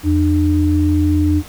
sine tone pair together, 84.6 / 300.9 Hz, E2 / D4, +45 / +42 cents, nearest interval octave + minor seventh, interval 2197 cents, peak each -14 dBFS, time 0.03-1.43 s, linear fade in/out 50 ms, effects pink hiss -38 dBFS RMS until 1.48 s

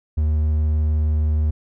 triangle tone, 76.6 Hz, D#2, 27 cents flat, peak -14 dBFS, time 0.17-1.51 s, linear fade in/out 10 ms, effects none

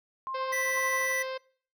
sine tone with tremolo, 1058 Hz, C6, 19 cents sharp, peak -32 dBFS, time 0.27-1.12 s, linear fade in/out 0 ms, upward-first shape square, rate 2 Hz, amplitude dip 55%
harmonic tone, 523.3 Hz, C5, in tune, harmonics 1 / 2 / 3 / 4 / 5 / 6 / 7 / 8 / 9 / 10, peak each -34 / -40 / -44 / -46 / -48 / -50 / -51 / -52 / -53 / -54 dBFS, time 0.34-1.38 s, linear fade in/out 10 ms
square tone, 1975.5 Hz, B6, in tune, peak -29 dBFS, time 0.52-1.23 s, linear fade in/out 10 ms
effects noise-tail reverb RT60 0.5 s tail -24 dB re dry

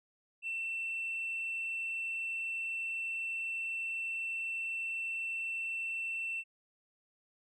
triangle tone with hard clipping, 2688 Hz, E7, 33 cents sharp, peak -34 dBFS, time 0.42-6.44 s, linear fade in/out 50 ms, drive 2 dB, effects resampled to 32000 Hz

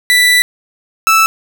30% pulse tone pair in turn, 1976 / 1316.1 Hz, B6 / E6, 0 / -3 cents, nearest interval perfect fifth, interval 703 cents, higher first, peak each -4 dBFS, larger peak neither, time 0.1-0.42 / 1.07-1.26 s, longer first, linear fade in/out 0 ms, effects none

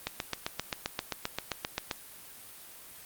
click train, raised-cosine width 0.2 ms, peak -13 dBFS, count 15, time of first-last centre 0.07-1.912 s, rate 7.6 Hz, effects white hiss -49 dBFS RMS until 3.05 s + Opus 32 kbps

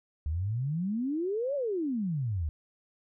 sine exponential two-way sweep, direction up then down, 72 to 587.3 to 72 Hz, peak -28 dBFS, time 0.26-2.49 s, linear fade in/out 0 ms, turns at 1.55 s, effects none

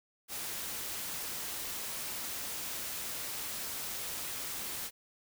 white noise, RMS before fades -39 dBFS, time 0.28-4.91 s, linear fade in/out 50 ms, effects none

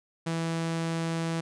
sawtooth tone, 164.81 Hz, E3, in tune, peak -24 dBFS, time 0.26-1.41 s, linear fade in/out 10 ms, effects resampled to 22050 Hz

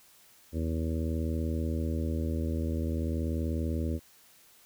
harmonic tone, 80.4 Hz, E2, 43 cents flat, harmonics 1 / 2 / 3 / 4 / 5 / 6 / 7, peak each -30 / -39 / -35 / -38 / -43 / -43 / -44 dBFS, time 0.52-4 s, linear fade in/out 50 ms, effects white hiss -59 dBFS RMS until 4.65 s

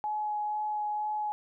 sine tone with vibrato, 844 Hz, G#5, 28 cents sharp, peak -29 dBFS, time 0.04-1.32 s, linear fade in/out 0 ms, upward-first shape sine, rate 2.1 Hz, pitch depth 10 cents each way, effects none

